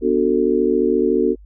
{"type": "chord", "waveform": "sine", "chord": "B minor seventh", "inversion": "none", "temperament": "just", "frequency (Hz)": [246.9, 296.3, 370.4, 444.5], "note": ["B3", "D4", "F#4", "A4"], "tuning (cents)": [0, 15, 2, 18], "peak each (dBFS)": [-21, -21, -18, -19], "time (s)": [0.01, 1.36], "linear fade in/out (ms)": 50, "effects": ["added 50 Hz sine -40 dBFS peak until 1.45 s"]}